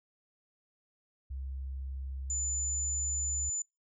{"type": "tone with pitch glide", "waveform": "sine", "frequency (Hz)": [66.6, 68.79], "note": ["C2", "C#2"], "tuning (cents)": [31, -13], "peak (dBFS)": -36, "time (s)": [1.3, 3.5], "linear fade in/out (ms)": 10, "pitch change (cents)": 56, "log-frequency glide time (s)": [2.55, 2.84]}
{"type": "tone", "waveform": "sine", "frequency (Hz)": 7020, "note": "A8", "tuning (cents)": -5, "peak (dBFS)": -31, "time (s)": [2.3, 3.62], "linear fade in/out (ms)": 2}
{"effects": ["noise-tail reverb RT60 0.2 s tail -25 dB re dry"]}